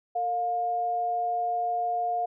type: tone pair together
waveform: sine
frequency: 456.5 / 709.5 Hz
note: A#4 / F5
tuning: -36 / +27 cents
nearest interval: minor sixth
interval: 763 cents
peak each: -37 / -25 dBFS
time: 0.15-2.26 s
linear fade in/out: 10 ms
effects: none